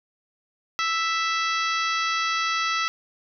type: harmonic tone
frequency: 659.3 Hz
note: E5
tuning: in tune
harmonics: 2 / 3 / 4 / 5 / 6 / 7 / 8 / 9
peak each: -25 / -29 / -31 / -33 / -35 / -36 / -37 / -38 dBFS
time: 0.79-2.88 s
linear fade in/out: 0 ms
effects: none